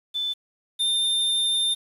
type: tone pair in turn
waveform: sine / square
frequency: 3520 / 3606 Hz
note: A7 / A7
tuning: 0 / +42 cents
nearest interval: unison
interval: 42 cents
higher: second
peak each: -24 / -21 dBFS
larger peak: second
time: 0.14-0.34 / 0.79-1.75 s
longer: second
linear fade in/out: 20 ms
effects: resampled to 32000 Hz + 8-bit